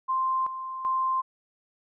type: tone with tremolo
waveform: sine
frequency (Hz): 1046.5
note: C6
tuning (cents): 0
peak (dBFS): -23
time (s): 0.08-1.22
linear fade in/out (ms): 20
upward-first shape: square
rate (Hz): 1.3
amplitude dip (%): 65
effects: none